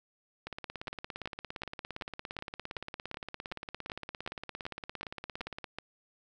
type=two click trains; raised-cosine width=0.3 ms; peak=-21 / -23 dBFS; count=14 / 91; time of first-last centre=0.88-5.786 / 0.47-5.642 s; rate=2.65 / 17.4 Hz; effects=none